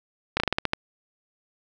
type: slowing click train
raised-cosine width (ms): 0.3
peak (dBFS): -6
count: 8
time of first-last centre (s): 0.37-0.734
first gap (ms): 30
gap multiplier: 1.18
effects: none